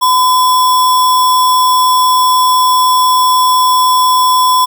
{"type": "tone with sample-and-hold", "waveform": "sine", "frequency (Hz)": 1013, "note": "B5", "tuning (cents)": 44, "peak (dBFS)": -6, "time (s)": [0.01, 4.66], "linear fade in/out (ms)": 20, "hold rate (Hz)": 4410, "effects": []}